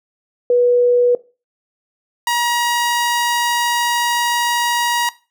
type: tone pair in turn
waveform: sine / sawtooth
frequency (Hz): 487.8 / 953.3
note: B4 / A#5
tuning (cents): -21 / +39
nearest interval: octave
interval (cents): 1160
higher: second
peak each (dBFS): -10 / -11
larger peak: first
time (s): 0.5-1.15 / 2.27-5.09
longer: second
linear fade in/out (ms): 2
effects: noise-tail reverb RT60 0.3 s tail -18 dB re dry